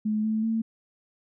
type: tone with pitch steps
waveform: sine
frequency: 214.2 / 218.5 / 224.2 Hz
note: A3 / A3 / A3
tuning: -46 / -12 / +33 cents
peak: -23 dBFS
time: 0.05-0.62 s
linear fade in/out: 10 ms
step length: 190 ms
effects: none